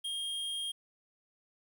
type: tone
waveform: square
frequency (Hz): 3230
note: G#7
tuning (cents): -49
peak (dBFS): -35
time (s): 0.04-0.72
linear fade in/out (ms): 10
effects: 11-bit